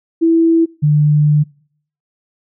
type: tone pair in turn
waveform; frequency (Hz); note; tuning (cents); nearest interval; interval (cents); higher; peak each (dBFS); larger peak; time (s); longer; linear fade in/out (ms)
sine; 329.7 / 149.13; E4 / D3; 0 / +27; octave + major second; 1373; first; -8; neither; 0.21-0.66 / 0.82-1.44; second; 20
effects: noise-tail reverb RT60 0.6 s tail -26 dB re dry

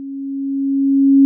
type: tone with level ramp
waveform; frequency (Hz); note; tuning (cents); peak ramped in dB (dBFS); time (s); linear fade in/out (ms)
sine; 274.3; C#4; -18; -26 to -5; 0-1.25; 0
effects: none

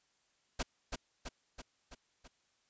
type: noise with echo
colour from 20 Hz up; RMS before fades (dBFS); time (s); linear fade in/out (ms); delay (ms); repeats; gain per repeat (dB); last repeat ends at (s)
pink; -34; 0.59-0.63; 10; 330; 5; -4; 2.28
effects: white hiss -75 dBFS RMS until 2.69 s + resampled to 16000 Hz

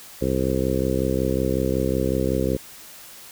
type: harmonic tone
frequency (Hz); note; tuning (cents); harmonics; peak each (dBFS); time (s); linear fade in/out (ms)
65.41; C2; 0; 1 / 2 / 3 / 4 / 5 / 6 / 7 / 8; -28 / -28 / -28 / -28 / -28 / -28 / -28 / -28; 0.21-2.57; 10
effects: white hiss -43 dBFS RMS until 3.31 s

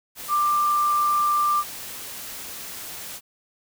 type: tone in noise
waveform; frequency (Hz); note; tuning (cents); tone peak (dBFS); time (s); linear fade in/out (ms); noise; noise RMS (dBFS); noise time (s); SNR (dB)
sine; 1185; D6; +15; -18; 0.28-1.64; 50; white; -36; 0.15-3.21; +15
effects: none

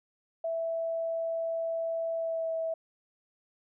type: tone with pitch glide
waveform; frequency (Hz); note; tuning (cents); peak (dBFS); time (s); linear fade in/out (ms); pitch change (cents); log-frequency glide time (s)
sine; 659.3 to 651.7; E5 to E5; 0 to -20; -29; 0.44-2.74; 5; -20; 2.16-2.51
effects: none

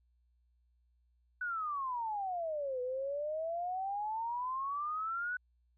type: exponential two-way sweep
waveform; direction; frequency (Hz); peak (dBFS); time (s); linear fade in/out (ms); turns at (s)
sine; down then up; 1500 to 493.9 to 1500; -34; 1.41-5.37; 5; 2.81
effects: added 60 Hz sine -69 dBFS peak until 5.77 s

